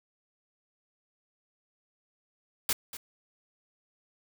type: noise with echo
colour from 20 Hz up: white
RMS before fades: -27 dBFS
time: 2.69-2.73 s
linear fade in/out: 2 ms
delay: 240 ms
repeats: 1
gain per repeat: -14 dB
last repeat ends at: 2.97 s
effects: none